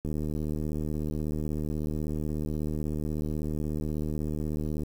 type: click train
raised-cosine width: 3 ms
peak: -20 dBFS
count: 366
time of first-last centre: 0.05-4.834 s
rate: 76.3 Hz
effects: 8-bit